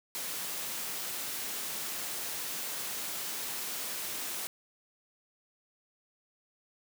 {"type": "noise", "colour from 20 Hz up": "white", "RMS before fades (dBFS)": -37, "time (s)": [0.15, 4.47], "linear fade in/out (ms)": 0, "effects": ["high-pass 150 Hz 12 dB/octave"]}